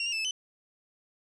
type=tone with pitch steps; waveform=30% pulse; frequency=2752 / 2815 / 2640 / 2615 / 3031 Hz; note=F7 / F7 / E7 / E7 / F#7; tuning=-26 / +13 / +2 / -15 / +41 cents; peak=-26 dBFS; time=0-0.31 s; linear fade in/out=2 ms; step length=62 ms; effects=resampled to 22050 Hz + 10-bit